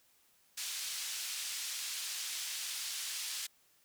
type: band-pass noise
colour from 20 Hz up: pink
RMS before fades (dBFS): -40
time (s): 0.57-3.47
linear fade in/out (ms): 10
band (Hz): 3400 to 10000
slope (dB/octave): 12
effects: white hiss -69 dBFS RMS until 3.84 s